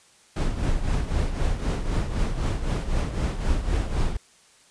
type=noise with tremolo; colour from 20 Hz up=brown; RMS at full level=-21 dBFS; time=0.36-4.17 s; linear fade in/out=5 ms; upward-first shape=triangle; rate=3.9 Hz; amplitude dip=70%; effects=white hiss -56 dBFS RMS until 4.7 s + resampled to 22050 Hz